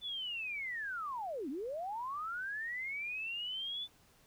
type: linear two-way sweep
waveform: sine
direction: down then up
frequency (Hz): 3520 to 246.9 to 3520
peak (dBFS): -37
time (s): 0.01-3.88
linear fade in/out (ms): 50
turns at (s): 1.49
effects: pink hiss -66 dBFS RMS until 4.26 s